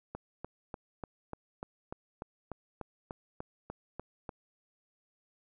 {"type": "click train", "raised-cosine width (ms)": 1, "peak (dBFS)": -25, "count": 15, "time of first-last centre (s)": [0.15, 4.292], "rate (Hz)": 3.38, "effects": []}